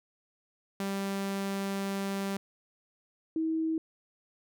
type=tone pair in turn; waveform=sawtooth / sine; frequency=196.5 / 321.1 Hz; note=G3 / E4; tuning=+4 / -45 cents; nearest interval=major sixth; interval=851 cents; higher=second; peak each=-27 dBFS; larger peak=neither; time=0.8-2.37 / 3.36-3.78 s; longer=first; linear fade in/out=2 ms; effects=none

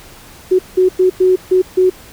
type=tone bursts at uneven times; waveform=sine; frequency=370 Hz; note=F#4; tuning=in tune; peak=-7 dBFS; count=6; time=0.51-0.59 / 0.77-0.89 / 0.99-1.1 / 1.2-1.36 / 1.51-1.62 / 1.77-1.9 s; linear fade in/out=10 ms; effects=pink hiss -39 dBFS RMS until 2.12 s

